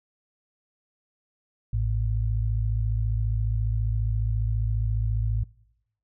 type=tone pair together; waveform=sine; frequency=54.65 / 109.3 Hz; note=A1 / A2; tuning=-11 / -11 cents; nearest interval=octave; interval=1200 cents; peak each=-25 dBFS; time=1.73-5.44 s; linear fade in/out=5 ms; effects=noise-tail reverb RT60 0.9 s tail -24 dB re dry